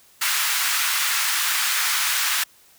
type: high-pass noise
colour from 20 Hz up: pink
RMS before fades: -22 dBFS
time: 0.21-2.44 s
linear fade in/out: 10 ms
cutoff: 1200 Hz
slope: 24 dB/octave
effects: white hiss -54 dBFS RMS until 2.78 s